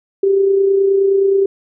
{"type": "tone with amplitude modulation", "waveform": "sine", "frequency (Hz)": 392, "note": "G4", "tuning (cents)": 0, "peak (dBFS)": -8, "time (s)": [0.23, 1.46], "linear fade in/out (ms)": 5, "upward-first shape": "sine", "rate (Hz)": 29.5, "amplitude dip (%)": 40, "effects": []}